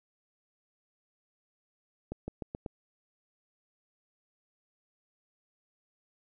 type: accelerating click train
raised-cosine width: 2 ms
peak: -23 dBFS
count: 5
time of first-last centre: 2.12-2.662 s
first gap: 160 ms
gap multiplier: 0.89
effects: none